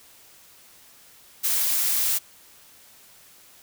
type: noise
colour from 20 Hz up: blue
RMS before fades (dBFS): -23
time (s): 1.43-2.19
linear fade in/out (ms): 20
effects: white hiss -52 dBFS RMS until 3.62 s

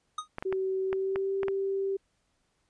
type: tone with exponential decay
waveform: square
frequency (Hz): 1244.5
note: D#6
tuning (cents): 0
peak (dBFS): -29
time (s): 0.18-0.28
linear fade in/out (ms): 5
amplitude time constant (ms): 21
type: clicks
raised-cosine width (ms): 0.5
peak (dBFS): -19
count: 7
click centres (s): 0.384 / 0.425 / 0.526 / 0.929 / 1.159 / 1.432 / 1.483
type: tone with pitch glide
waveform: sine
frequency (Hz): 380.4 to 390.2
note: F#4 to G4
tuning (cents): +48 to -8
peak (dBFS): -27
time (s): 0.45-1.97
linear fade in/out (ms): 10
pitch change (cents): +44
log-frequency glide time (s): 0.82-1.34
effects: pink hiss -74 dBFS RMS until 2.69 s + resampled to 22050 Hz

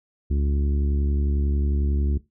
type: harmonic tone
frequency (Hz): 71.1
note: C#2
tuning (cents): +45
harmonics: 1 / 2 / 3 / 4 / 5 / 6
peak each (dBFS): -20 / -33 / -32 / -36 / -36 / -47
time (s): 0.3-2.18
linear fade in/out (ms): 10
effects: noise-tail reverb RT60 0.2 s tail -18 dB re dry

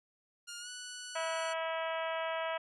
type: tone with pitch glide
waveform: 10% pulse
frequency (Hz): 1413 to 1479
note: F6 to F#6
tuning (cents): +20 to -1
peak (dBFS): -34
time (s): 0.47-1.54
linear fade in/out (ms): 20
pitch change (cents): +79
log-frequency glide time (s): 0.59-0.69
type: harmonic tone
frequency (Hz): 325.1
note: E4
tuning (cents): -24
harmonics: 2 / 3 / 4 / 5 / 6 / 7 / 8 / 9 / 10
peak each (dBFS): -36 / -40 / -42 / -44 / -46 / -47 / -48 / -49 / -50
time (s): 1.15-2.58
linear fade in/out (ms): 10
effects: resampled to 24000 Hz

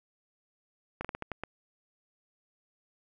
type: slowing click train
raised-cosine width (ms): 0.5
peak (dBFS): -20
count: 7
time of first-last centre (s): 1.01-1.436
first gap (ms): 36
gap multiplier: 1.27
effects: none

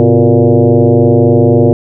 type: tone with frequency modulation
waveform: sine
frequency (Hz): 107.2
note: A2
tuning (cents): -45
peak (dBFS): -4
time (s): 0-1.73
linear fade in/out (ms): 0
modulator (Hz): 119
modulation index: 3.9
effects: none

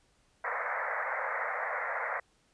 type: band-pass noise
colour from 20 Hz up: white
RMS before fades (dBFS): -34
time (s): 0.44-2.2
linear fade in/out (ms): 5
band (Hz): 480 to 2100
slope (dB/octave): 96
effects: pink hiss -69 dBFS RMS until 2.53 s + resampled to 22050 Hz

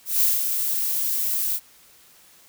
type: noise with ADSR envelope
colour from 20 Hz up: violet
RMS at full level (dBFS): -18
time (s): 0.05-1.6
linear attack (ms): 170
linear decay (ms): 180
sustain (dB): -6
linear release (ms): 52
effects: white hiss -53 dBFS RMS until 2.48 s

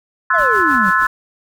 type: chord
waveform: sine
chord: F# half-diminished seventh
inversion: second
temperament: equal with one note detuned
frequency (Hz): 1046.5 / 1318.5 / 1480 / 1719.8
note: C6 / E6 / F#6 / A6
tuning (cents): 0 / 0 / 0 / -40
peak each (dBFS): -17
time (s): 0.3-1.07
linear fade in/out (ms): 5
type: exponential sweep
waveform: triangle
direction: down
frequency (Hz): 724 to 174.2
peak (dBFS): -17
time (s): 0.33-0.91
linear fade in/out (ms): 20
type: noise with tremolo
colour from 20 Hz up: pink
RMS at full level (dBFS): -34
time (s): 0.38-1.07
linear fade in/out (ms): 2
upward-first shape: sine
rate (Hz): 6.4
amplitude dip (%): 80
effects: none

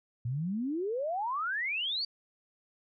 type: exponential sweep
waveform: sine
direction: up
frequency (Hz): 113.6 to 4699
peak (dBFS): -30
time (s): 0.25-2.05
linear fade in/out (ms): 5
effects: none

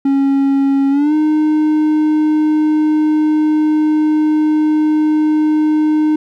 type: tone with pitch glide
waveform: triangle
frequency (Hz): 274.9 to 306.8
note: C#4 to D#4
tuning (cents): -14 to -24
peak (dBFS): -8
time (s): 0.05-6.16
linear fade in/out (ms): 5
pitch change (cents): +190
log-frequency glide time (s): 0.9-1.14
effects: none

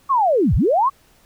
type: linear two-way sweep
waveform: sine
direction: down then up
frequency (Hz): 1145 to 39.29 to 1145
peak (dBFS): -13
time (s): 0.09-0.9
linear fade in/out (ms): 20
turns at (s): 0.55
effects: pink hiss -55 dBFS RMS until 1.25 s

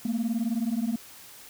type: beating tone pair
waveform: sine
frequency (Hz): 220 / 239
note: A3 / A#3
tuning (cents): 0 / +43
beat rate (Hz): 19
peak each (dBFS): -26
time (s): 0.05-0.96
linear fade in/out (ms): 5
effects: tanh soft clip ceiling -22 dBFS + white hiss -48 dBFS RMS until 1.49 s

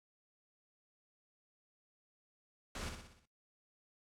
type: noise with echo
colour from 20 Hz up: pink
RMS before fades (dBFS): -43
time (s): 2.75-2.89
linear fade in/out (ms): 2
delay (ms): 61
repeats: 6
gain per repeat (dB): -5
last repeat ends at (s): 3.256
effects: noise-tail reverb RT60 0.2 s tail -20 dB re dry + low-pass 8000 Hz 12 dB/octave

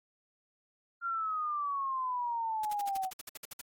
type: exponential sweep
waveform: sine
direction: down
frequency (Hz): 1396.9 to 744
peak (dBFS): -31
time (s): 1.01-3.11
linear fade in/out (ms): 50
type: noise bursts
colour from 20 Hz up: white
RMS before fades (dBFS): -43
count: 13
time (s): 2.63-3.614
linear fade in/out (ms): 5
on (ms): 24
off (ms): 56
effects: AAC 64 kbps

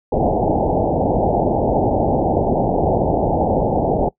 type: low-pass noise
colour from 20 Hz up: white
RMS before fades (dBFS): -17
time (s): 0.12-4.09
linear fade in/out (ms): 5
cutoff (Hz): 850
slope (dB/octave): 96
effects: noise-tail reverb RT60 0.1 s tail -22 dB re dry

